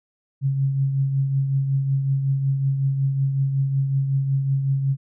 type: tone with tremolo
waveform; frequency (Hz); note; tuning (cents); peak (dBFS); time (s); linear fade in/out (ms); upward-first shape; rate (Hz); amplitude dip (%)
sine; 136.5; C#3; -26; -16; 0.41-4.97; 50; triangle; 5.4; 50
effects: none